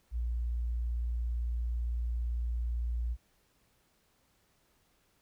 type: tone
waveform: sine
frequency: 58.9 Hz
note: A#1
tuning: 19 cents sharp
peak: -30 dBFS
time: 0.11-3.17 s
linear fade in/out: 50 ms
effects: pink hiss -71 dBFS RMS until 5.21 s